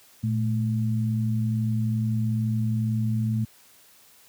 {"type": "tone pair together", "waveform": "sine", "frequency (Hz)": [114.8, 217.1], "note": ["A#2", "A3"], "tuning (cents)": [-26, -23], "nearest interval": "major seventh", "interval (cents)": 1103, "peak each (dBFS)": [-23, -27], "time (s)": [0.23, 3.45], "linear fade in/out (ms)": 10, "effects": ["white hiss -55 dBFS RMS until 4.28 s", "high-pass 60 Hz 12 dB/octave"]}